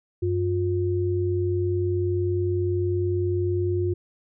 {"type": "tone pair together", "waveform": "sine", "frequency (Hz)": [95.39, 355.4], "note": ["G2", "F4"], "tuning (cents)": [-47, 30], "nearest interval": "octave + major seventh", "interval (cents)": 2277, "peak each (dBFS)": -24, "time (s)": [0.22, 3.94], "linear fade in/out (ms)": 10, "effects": []}